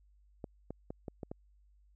clicks, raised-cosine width 2 ms, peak -27 dBFS, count 6, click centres 0.442 / 0.706 / 0.905 / 1.082 / 1.232 / 1.315 s, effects added 50 Hz sine -62 dBFS peak until 1.95 s

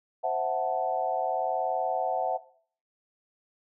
sine chord, F# half-diminished seventh, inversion second, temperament equal, 523.3 / 659.3 / 740 / 880 Hz, C5 / E5 / F#5 / A5, 0 / 0 / 0 / 0 cents, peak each -34 / -29 / -28 / -34 dBFS, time 0.23-2.38 s, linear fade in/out 20 ms, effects noise-tail reverb RT60 0.5 s tail -17 dB re dry

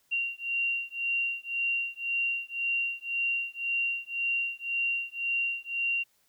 sine beating tone pair, 2761 / 2762.9 Hz, F7 / F7, -20 / -19 cents, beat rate 1.9 Hz, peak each -31 dBFS, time 0.11-6.04 s, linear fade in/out 20 ms, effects white hiss -69 dBFS RMS until 6.28 s

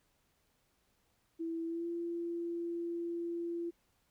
sine tone with pitch glide, 330 to 340.8 Hz, E4 to F4, +2 to -42 cents, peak -35 dBFS, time 1.39-3.71 s, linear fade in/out 20 ms, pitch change +56 cents, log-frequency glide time 1.66-1.87 s, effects pink hiss -75 dBFS RMS until 4.1 s

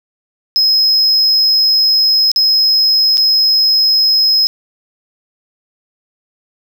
triangle tone with dropouts, 5120 Hz, D#8, 49 cents sharp, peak -7 dBFS, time 0.56-4.47 s, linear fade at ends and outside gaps 0 ms, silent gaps 2.316-2.361 / 3.172-3.179 s, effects none

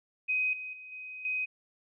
sine tone with level steps, 2514 Hz, D#7, 17 cents sharp, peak -26 / -37 / -44 / -40 / -29 dBFS, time 0.28-1.46 s, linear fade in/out 20 ms, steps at 0.53 / 0.73 / 0.92 / 1.25 s, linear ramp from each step 2 ms, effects none

